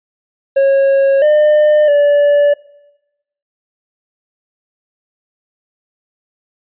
triangle tone with pitch steps, 547 / 603 / 579 Hz, C#5 / D5 / D5, -23 / +46 / -25 cents, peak -5 dBFS, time 0.56-2.54 s, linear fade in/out 10 ms, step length 660 ms, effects noise-tail reverb RT60 0.9 s tail -20 dB re dry + resampled to 8000 Hz

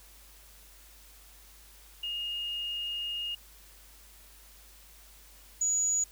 sine tone pair in turn, 2847 / 6838 Hz, F7 / G#8, +33 / +50 cents, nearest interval octave + minor third, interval 1517 cents, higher second, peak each -32 / -25 dBFS, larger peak second, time 2.03-3.35 / 5.61-6.04 s, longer first, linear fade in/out 5 ms, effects added 50 Hz sine -56 dBFS peak until 6.11 s + white hiss -56 dBFS RMS until 6.11 s

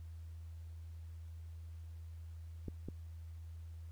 clicks, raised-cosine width 3 ms, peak -29 dBFS, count 2, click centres 2.683 / 2.886 s, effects added 82 Hz sine -46 dBFS peak until 3.91 s + pink hiss -71 dBFS RMS until 3.91 s

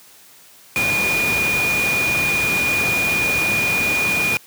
sine tone in noise, 2440 Hz, D#7, 34 cents flat, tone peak -17 dBFS, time 0.76-4.37 s, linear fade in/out 0 ms, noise pink, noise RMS -24 dBFS, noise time 0.76-4.37 s, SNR +4 dB, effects white hiss -47 dBFS RMS until 4.46 s + high-pass 100 Hz 12 dB/octave

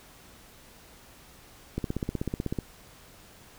click train, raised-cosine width 3 ms, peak -16 dBFS, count 14, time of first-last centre 1.78-2.587 s, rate 16.1 Hz, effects pink hiss -53 dBFS RMS until 3.58 s

